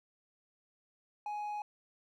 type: tone with hard clipping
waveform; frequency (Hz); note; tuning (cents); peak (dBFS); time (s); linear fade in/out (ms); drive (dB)
sine; 835; G#5; +9; -37; 1.26-1.62; 2; 3
effects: none